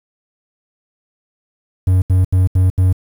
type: tone bursts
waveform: triangle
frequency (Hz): 92.5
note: F#2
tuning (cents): 0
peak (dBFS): -7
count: 5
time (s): 1.87-2.928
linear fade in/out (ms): 5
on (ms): 150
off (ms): 77
effects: 7-bit